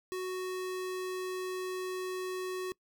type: tone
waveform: square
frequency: 370 Hz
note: F#4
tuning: in tune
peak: -35 dBFS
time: 0.12-2.72 s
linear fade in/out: 0 ms
effects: noise-tail reverb RT60 0.1 s tail -23 dB re dry